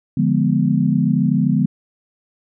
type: chord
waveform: sine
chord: D diminished seventh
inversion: none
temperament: equal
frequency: 146.83 / 174.61 / 207.7 / 246.9 Hz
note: D3 / F3 / Ab3 / Cb4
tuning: 0 / 0 / 0 / 0 cents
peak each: -19 dBFS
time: 0.17-1.66 s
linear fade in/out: 5 ms
effects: none